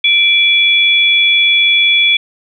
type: tone pair together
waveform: sine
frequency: 2349 / 3395 Hz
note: D7 / G#7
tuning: 0 / +37 cents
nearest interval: tritone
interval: 637 cents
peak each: -10 dBFS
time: 0.04-2.17 s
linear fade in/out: 5 ms
effects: none